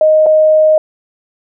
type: tone with dropouts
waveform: sine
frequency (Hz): 622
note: D#5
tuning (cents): -1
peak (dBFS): -5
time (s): 0.01-0.78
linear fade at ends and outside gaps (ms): 2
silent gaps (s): 0.261-0.265
effects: none